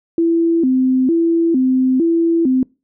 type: tone with vibrato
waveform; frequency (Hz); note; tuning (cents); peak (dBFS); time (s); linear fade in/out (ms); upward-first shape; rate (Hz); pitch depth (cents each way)
sine; 293.7; D4; 0; -11; 0.18-2.63; 2; square; 1.1; 220
effects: noise-tail reverb RT60 0.3 s tail -25 dB re dry